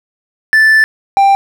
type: tone pair in turn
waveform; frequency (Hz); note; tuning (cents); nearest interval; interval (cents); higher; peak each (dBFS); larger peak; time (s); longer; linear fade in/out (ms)
triangle; 1758 / 789.2; A6 / G5; -2 / +11; octave + major second; 1387; first; -3; neither; 0.53-0.84 / 1.17-1.35; first; 0
effects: none